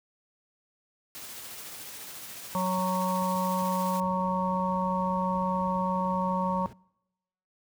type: noise with tremolo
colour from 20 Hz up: white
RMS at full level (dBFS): -41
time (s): 1.15-4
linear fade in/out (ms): 0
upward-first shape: sine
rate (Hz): 14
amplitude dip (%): 25
type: harmonic tone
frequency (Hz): 185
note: F#3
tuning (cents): 0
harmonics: 1 / 3 / 5 / 6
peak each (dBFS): -29 / -33 / -30 / -33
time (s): 2.55-6.66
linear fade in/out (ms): 0
type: clicks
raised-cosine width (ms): 5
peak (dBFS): -34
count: 4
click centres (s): 2.785 / 3.222 / 3.354 / 3.623
type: noise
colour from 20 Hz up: brown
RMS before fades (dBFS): -43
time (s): 4.01-6.73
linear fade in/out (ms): 2
effects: noise-tail reverb RT60 0.9 s tail -26 dB re dry + high-pass 80 Hz 12 dB/octave